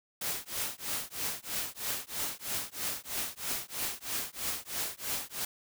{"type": "noise with tremolo", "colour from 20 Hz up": "white", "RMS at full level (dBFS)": -32, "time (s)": [0.21, 5.45], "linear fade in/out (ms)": 5, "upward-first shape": "triangle", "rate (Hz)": 3.1, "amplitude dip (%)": 100, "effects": []}